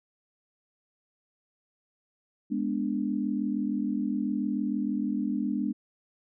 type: chord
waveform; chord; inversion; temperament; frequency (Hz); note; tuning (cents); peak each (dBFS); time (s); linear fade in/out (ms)
sine; G# diminished; none; equal; 207.7 / 246.9 / 293.7; G#3 / B3 / D4; 0 / 0 / 0; -30 / -31 / -31; 2.5-5.73; 20
effects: none